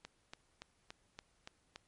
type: click train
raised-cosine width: 0.2 ms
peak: -29 dBFS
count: 7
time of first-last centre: 0.05-1.759 s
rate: 3.51 Hz
effects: pink hiss -74 dBFS RMS until 1.87 s + MP3 48 kbps